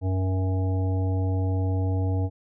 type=harmonic tone with a mistuned harmonic; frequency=94.1 Hz; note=F#2; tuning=30 cents sharp; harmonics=1 / 3 / 5 / 7 / 9; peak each=-22 / -32 / -36 / -39 / -41 dBFS; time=0.01-2.3 s; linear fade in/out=50 ms; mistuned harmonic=9; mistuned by=-46 cents; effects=none